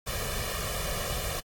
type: noise with comb filter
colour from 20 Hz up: pink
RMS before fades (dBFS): -32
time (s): 0.06-1.41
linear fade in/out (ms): 20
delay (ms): 1.7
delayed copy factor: +0.8
effects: AAC 64 kbps